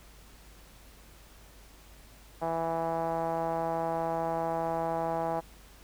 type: tone with low-pass filter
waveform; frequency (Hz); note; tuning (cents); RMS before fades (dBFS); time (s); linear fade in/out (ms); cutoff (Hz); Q
5% pulse; 164.81; E3; 0; -31; 2.41-5.41; 20; 770; 3.1
effects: added 50 Hz sine -54 dBFS peak until 5.83 s + pink hiss -56 dBFS RMS until 5.83 s